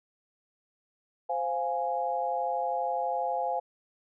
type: chord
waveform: sine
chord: F minor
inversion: second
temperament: equal with one note detuned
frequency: 521.1 / 698.5 / 830.6 Hz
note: C5 / F5 / Ab5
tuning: -7 / 0 / 0 cents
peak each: -33 / -31 / -31 dBFS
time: 1.29-3.6 s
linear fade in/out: 10 ms
effects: none